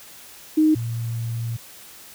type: tone pair in turn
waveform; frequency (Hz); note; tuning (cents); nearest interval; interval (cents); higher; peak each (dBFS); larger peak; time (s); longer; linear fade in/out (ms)
sine; 310.6 / 115.77; D#4 / A#2; -3 / -11; octave + perfect fourth; 1708; first; -13 / -24; first; 0.57-0.75 / 0.75-1.57; second; 10
effects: white hiss -44 dBFS RMS until 2.14 s